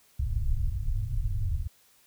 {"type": "low-pass noise", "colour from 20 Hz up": "pink", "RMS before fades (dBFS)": -28, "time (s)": [0.19, 1.68], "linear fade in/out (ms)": 10, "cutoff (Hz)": 120, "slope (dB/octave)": 48, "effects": ["white hiss -62 dBFS RMS until 2.06 s"]}